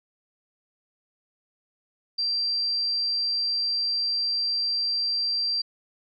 sine tone, 4713 Hz, D8, 5 cents sharp, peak -23 dBFS, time 2.18-5.62 s, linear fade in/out 10 ms, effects none

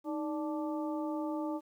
harmonic tone with a mistuned harmonic, 293.1 Hz, D4, 3 cents flat, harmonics 1 / 2 / 3 / 4, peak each -34 / -40 / -42 / -47 dBFS, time 0.04-1.61 s, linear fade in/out 50 ms, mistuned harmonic 1, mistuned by +100 cents, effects 11-bit

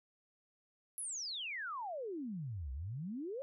sine exponential two-way sweep, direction down then up, 11380 to 61.8 to 571 Hz, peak -39 dBFS, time 0.98-3.42 s, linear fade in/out 0 ms, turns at 2.72 s, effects none

